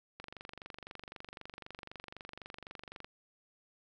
click train, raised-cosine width 0.3 ms, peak -29 dBFS, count 69, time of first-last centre 0.2-3.045 s, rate 23.9 Hz, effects none

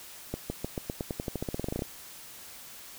accelerating click train, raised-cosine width 2 ms, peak -18 dBFS, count 20, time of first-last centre 0.34-1.822 s, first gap 160 ms, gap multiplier 0.91, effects white hiss -47 dBFS RMS until 2.98 s

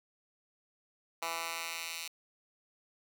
10% pulse tone with high-pass filter sweep, 166 Hz, E3, 12 cents sharp, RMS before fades -39 dBFS, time 1.22-2.08 s, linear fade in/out 5 ms, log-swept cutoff 1000 to 3100 Hz, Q 1, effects none

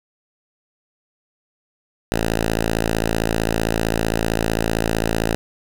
5% pulse tone, 55.5 Hz, A1, 16 cents sharp, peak -7 dBFS, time 2.12-5.35 s, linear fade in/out 0 ms, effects none

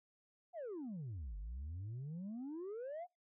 sine exponential two-way sweep, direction down then up, 740 to 46.98 to 740 Hz, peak -40 dBFS, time 0.53-3.07 s, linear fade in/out 50 ms, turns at 1.37 s, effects noise-tail reverb RT60 0.2 s tail -25 dB re dry + tanh soft clip ceiling -41 dBFS

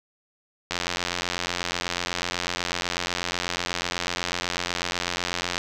click train, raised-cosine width 0.2 ms, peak -8 dBFS, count 430, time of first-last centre 0.71-5.579 s, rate 88.1 Hz, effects none

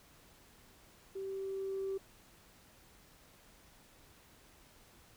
sine tone with level ramp, 387.3 Hz, G4, 21 cents flat, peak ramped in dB -38 to -33 dBFS, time 1.15-1.98 s, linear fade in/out 10 ms, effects tanh soft clip ceiling -31 dBFS + pink hiss -62 dBFS RMS until 5.16 s

